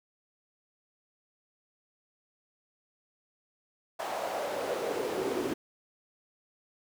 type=noise with high-pass filter sweep; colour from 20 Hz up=brown; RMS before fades=-33 dBFS; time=3.99-5.54 s; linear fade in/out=10 ms; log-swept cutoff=730 to 340 Hz; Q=3.4; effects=none